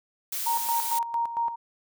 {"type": "noise", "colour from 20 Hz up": "blue", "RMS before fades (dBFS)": -31, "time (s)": [0.32, 0.99], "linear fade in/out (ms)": 5}
{"type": "tone with tremolo", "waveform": "sine", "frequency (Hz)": 932.3, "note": "A#5", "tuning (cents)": 0, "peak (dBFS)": -23, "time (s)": [0.46, 1.56], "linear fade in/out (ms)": 10, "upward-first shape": "square", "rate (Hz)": 4.4, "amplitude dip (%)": 65}
{"effects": []}